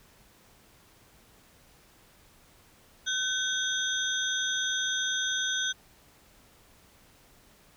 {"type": "tone cluster", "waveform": "sine", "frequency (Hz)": [1524, 3312, 3635, 6110], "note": ["G6", "G#7", "A#7", "G8"], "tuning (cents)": [-49, -5, -44, -45], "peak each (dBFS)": [-31, -33, -33, -34], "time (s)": [3.06, 5.73], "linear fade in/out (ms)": 20, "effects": ["pink hiss -59 dBFS RMS until 7.76 s"]}